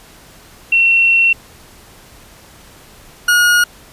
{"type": "tone pair in turn", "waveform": ["sine", "40% pulse"], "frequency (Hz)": [2718, 1439.8], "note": ["F7", "F#6"], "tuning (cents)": [-48, -48], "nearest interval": "major seventh", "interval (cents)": 1100, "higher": "first", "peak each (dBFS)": -8, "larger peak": "neither", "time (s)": [[0.72, 1.33], [3.28, 3.64]], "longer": "first", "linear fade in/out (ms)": 5, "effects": ["pink hiss -42 dBFS RMS until 3.92 s", "resampled to 32000 Hz"]}